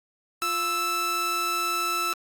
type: tone pair together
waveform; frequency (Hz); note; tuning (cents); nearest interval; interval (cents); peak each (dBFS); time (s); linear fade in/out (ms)
sawtooth; 349.2 / 1318.5; F4 / E6; 0 / 0; octave + major seventh; 2300; -32 / -21; 0.42-2.13; 0
effects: Opus 48 kbps